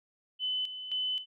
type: tone with tremolo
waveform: sine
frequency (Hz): 3020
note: F#7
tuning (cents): +35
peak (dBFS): -29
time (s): 0.39-1.26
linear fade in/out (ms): 50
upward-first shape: square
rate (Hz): 1.9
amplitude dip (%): 65
effects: none